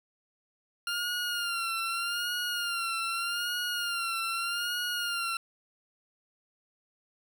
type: tone with vibrato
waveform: 20% pulse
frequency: 1396.9 Hz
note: F6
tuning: in tune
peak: -25 dBFS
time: 0.87-5.37 s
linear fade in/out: 2 ms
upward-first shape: sine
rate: 0.82 Hz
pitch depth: 61 cents each way
effects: none